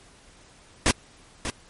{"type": "noise with echo", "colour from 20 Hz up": "pink", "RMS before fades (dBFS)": -19, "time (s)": [0.86, 0.91], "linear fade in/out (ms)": 0, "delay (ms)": 590, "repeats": 1, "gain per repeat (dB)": -10, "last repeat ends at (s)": 1.5, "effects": ["pink hiss -53 dBFS RMS until 1.69 s", "MP3 48 kbps"]}